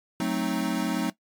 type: chord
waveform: square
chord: F# diminished seventh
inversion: none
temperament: equal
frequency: 185 / 220 / 261.6 / 311.1 Hz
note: F#3 / A3 / C4 / Eb4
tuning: 0 / 0 / 0 / 0 cents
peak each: -31 dBFS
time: 0.2-1.1 s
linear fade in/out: 2 ms
effects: noise-tail reverb RT60 0.1 s tail -17 dB re dry + MP3 96 kbps